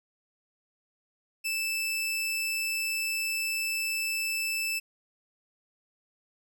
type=tone; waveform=sawtooth; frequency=2637 Hz; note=E7; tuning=in tune; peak=-25 dBFS; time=1.44-4.8 s; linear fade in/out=20 ms; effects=none